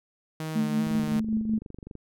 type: tone with vibrato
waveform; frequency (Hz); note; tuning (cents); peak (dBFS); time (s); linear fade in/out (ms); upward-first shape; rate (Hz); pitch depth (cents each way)
sawtooth; 155.56; D#3; 0; -27; 0.4-1.2; 2; square; 2.5; 23
type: tone with tremolo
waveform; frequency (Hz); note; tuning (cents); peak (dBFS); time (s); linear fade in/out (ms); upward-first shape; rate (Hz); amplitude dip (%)
sine; 219.3; A3; -6; -21; 0.55-1.59; 10; triangle; 5.3; 65
type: click train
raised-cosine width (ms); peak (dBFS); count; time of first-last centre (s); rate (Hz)
3; -28; 27; 0.87-1.953; 24
effects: none